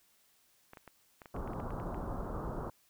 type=clicks; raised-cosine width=0.5 ms; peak=-34 dBFS; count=12; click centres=0.734 / 0.772 / 0.877 / 1.218 / 1.258 / 1.364 / 1.476 / 1.534 / 1.601 / 1.706 / 1.8 / 1.945 s
type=low-pass noise; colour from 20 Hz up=pink; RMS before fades=-39 dBFS; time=1.34-2.7 s; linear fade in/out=5 ms; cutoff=1300 Hz; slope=48 dB/octave
effects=white hiss -69 dBFS RMS until 2.89 s